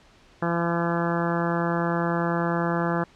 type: harmonic tone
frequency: 170 Hz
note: F3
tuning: 46 cents flat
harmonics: 1 / 2 / 3 / 4 / 5 / 6 / 7 / 8 / 9 / 10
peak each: -26 / -29 / -31 / -32 / -33 / -34 / -34 / -35 / -36 / -36 dBFS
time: 0.42-3.04 s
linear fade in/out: 5 ms
effects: pink hiss -55 dBFS RMS until 3.15 s + low-pass 5000 Hz 12 dB/octave